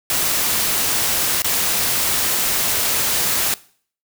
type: noise with dropouts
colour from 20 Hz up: white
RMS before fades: -19 dBFS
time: 0.1-3.54 s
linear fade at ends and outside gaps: 1 ms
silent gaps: 1.42-1.444 s
effects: noise-tail reverb RT60 0.5 s tail -20 dB re dry